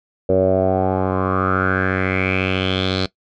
10% pulse tone with low-pass filter sweep, 94 Hz, F#2, 28 cents sharp, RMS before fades -18 dBFS, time 0.29-3.06 s, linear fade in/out 5 ms, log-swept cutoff 520 to 4200 Hz, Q 6, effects noise-tail reverb RT60 0.1 s tail -19 dB re dry

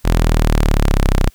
sawtooth linear sweep, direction down, 42.37 to 31.07 Hz, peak -7 dBFS, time 0.04-1.3 s, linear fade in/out 20 ms, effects white hiss -52 dBFS RMS until 1.34 s

